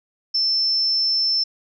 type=tone; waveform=sine; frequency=5320 Hz; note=E8; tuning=15 cents sharp; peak=-17 dBFS; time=0.34-1.44 s; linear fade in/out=10 ms; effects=none